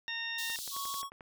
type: harmonic tone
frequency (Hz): 920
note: A#5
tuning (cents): -23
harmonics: 1 / 2 / 3 / 4 / 6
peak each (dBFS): -50 / -38 / -41 / -40 / -46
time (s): 0.08-0.56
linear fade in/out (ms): 0
type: high-pass noise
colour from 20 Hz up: pink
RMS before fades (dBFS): -41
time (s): 0.38-1.02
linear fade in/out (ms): 5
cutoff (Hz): 3400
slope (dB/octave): 48
type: click train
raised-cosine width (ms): 0.5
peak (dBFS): -33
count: 9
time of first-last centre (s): 0.5-1.208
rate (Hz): 11.3
type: tone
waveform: square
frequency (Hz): 1108.7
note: C#6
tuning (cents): 0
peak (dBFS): -38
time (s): 0.71-1.1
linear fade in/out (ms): 50
effects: none